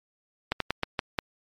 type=slowing click train; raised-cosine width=0.3 ms; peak=-9 dBFS; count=6; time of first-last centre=0.52-1.188 s; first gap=83 ms; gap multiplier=1.24; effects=MP3 64 kbps